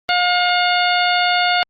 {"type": "harmonic tone with a mistuned harmonic", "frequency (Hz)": 714, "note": "F5", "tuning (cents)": 38, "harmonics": [1, 2, 3, 4, 5, 6], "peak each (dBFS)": [-17, -20, -22, -23, -24, -25], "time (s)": [0.09, 1.63], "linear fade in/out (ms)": 0, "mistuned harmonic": 6, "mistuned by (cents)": 52, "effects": ["Opus 24 kbps"]}